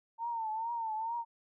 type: tone with vibrato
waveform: sine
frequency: 904 Hz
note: A5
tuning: 47 cents sharp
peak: -33 dBFS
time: 0.18-1.25 s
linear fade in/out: 50 ms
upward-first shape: triangle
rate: 2.3 Hz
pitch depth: 92 cents each way
effects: none